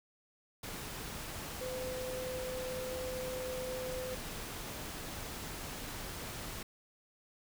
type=tone in noise; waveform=sine; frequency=510 Hz; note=C5; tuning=44 cents flat; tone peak=-38 dBFS; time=1.61-4.15 s; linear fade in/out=5 ms; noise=pink; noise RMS=-43 dBFS; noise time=0.63-6.63 s; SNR=+2 dB; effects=none